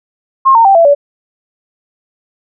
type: tone with pitch steps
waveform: sine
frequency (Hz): 1069 / 914.6 / 782.6 / 669.5 / 572.9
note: C6 / A#5 / G5 / E5 / D5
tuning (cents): +37 / -33 / -3 / +27 / -43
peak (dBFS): -3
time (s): 0.45-0.95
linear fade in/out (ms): 20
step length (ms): 100
effects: none